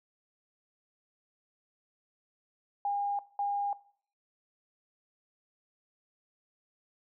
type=tone pair in turn; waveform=sine; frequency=810 / 810 Hz; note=G#5 / G#5; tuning=-43 / -43 cents; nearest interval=unison; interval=0 cents; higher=neither; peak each=-28 dBFS; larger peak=neither; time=2.85-3.19 / 3.39-3.73 s; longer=neither; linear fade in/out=2 ms; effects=noise-tail reverb RT60 0.5 s tail -19 dB re dry